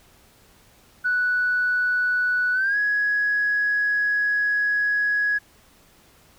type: tone with pitch glide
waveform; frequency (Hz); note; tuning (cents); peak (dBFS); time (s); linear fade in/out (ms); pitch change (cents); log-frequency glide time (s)
sine; 1480 to 1670.9; F#6 to G#6; 0 to +10; -18; 1.04-5.39; 20; +210; 2.53-2.77
effects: tanh soft clip ceiling -14 dBFS + pink hiss -55 dBFS RMS until 6.38 s